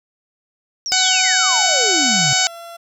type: exponential sweep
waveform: sine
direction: down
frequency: 5780 to 127.9 Hz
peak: -21 dBFS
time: 0.86-2.33 s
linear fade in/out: 0 ms
type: harmonic tone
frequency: 748 Hz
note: F#5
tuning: 19 cents sharp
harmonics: 1 / 2 / 3 / 4 / 5 / 6 / 7 / 8 / 9 / 10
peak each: -23 / -23 / -23 / -23 / -23 / -23 / -23 / -23 / -23 / -23 dBFS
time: 0.92-2.47 s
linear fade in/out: 0 ms
type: tone with pitch glide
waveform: 30% pulse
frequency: 671 to 679.6 Hz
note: E5 to F5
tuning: +31 to -47 cents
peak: -30 dBFS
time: 1.5-2.77 s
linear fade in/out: 10 ms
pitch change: +22 cents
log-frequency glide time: 2.35-2.63 s
effects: none

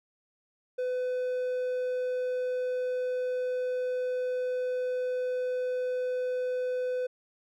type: tone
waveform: triangle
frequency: 503 Hz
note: B4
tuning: 32 cents sharp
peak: -26 dBFS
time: 0.78-7.07 s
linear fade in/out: 10 ms
effects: none

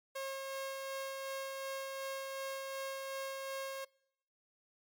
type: tone with tremolo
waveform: sawtooth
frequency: 540 Hz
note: C#5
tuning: 45 cents flat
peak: -34 dBFS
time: 0.15-3.85 s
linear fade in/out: 10 ms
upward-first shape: sine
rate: 2.7 Hz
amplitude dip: 25%
effects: noise-tail reverb RT60 0.8 s tail -26 dB re dry + MP3 96 kbps

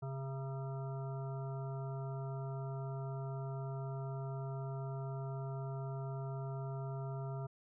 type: harmonic tone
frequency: 134.8 Hz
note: C#3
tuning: 48 cents flat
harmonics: 1 / 3 / 5 / 7 / 9 / 10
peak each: -39 / -49 / -49 / -54 / -57 / -57 dBFS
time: 0.02-7.47 s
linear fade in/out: 10 ms
effects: none

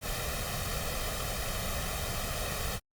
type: noise with comb filter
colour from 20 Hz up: pink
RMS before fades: -34 dBFS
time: 0.01-2.8 s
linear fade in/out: 50 ms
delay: 1.6 ms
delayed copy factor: +0.7
effects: Opus 48 kbps

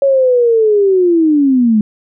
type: linear sweep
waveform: sine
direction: down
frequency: 558 to 207.2 Hz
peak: -7 dBFS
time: 0.02-1.81 s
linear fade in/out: 2 ms
effects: none

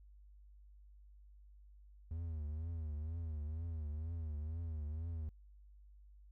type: tone with vibrato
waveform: triangle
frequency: 79 Hz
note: D#2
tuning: 27 cents sharp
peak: -37 dBFS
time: 2.11-5.29 s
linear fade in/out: 0 ms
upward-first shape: triangle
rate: 2.1 Hz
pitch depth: 130 cents each way
effects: added 50 Hz sine -57 dBFS peak until 6.31 s

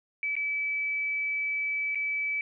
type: tone with dropouts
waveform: sine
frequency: 2300 Hz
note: D7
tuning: 37 cents flat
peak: -27 dBFS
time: 0.23-2.41 s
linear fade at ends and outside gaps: 1 ms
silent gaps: 0.354-0.365 / 1.948-1.955 s
effects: none

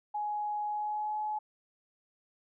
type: tone with pitch glide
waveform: sine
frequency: 837 to 850.2 Hz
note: G#5 to G#5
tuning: +13 to +40 cents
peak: -31 dBFS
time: 0.14-1.39 s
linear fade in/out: 10 ms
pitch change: +27 cents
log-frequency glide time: 0.66-1.18 s
effects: none

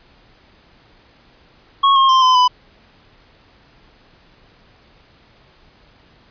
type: tone with pitch steps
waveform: square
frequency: 1100 / 1073.6 / 1047.9 / 1022.8 / 998.3 Hz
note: C#6 / C6 / C6 / C6 / B5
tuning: -14 / +44 / +2 / -40 / +18 cents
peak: -10 dBFS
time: 1.83-2.48 s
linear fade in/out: 10 ms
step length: 130 ms
effects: pink hiss -51 dBFS RMS until 6.3 s + resampled to 11025 Hz

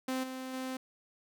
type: tone with level steps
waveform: sawtooth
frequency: 259.6 Hz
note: C4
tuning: 13 cents flat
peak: -28 / -35 / -32 dBFS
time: 0.08-0.77 s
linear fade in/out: 5 ms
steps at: 0.23 / 0.53 s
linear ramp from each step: 10 ms
effects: none

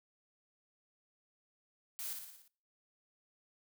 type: noise with echo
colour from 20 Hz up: blue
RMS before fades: -42 dBFS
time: 1.99-2.13 s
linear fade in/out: 0 ms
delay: 58 ms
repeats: 6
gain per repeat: -4 dB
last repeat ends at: 2.478 s
effects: noise-tail reverb RT60 0.5 s tail -24 dB re dry

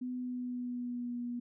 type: tone with pitch glide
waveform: sine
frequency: 250.7 to 241.6 Hz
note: B3 to B3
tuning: +26 to -38 cents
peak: -35 dBFS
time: 0.01-1.4 s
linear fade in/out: 10 ms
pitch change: -64 cents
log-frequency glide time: 0.13-1.17 s
effects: none

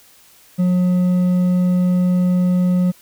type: tone with hard clipping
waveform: triangle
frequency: 180.4 Hz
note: F#3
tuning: 44 cents flat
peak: -14 dBFS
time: 0.58-2.92 s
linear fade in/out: 20 ms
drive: 7 dB
effects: white hiss -49 dBFS RMS until 3.01 s

